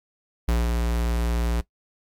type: tone with ADSR envelope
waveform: square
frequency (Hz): 58.5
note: A#1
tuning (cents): +7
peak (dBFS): -19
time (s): 0.48-1.61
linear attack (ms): 4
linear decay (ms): 190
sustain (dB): -3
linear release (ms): 5
effects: noise-tail reverb RT60 0.1 s tail -18 dB re dry + MP3 96 kbps